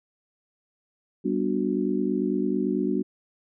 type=chord; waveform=sine; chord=G major seventh; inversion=none; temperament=just; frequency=196 / 245 / 294 / 367.5 Hz; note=G3 / B3 / D4 / F#4; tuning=0 / -14 / +2 / -12 cents; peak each=-28 dBFS; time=1.24-3.03 s; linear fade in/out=20 ms; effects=none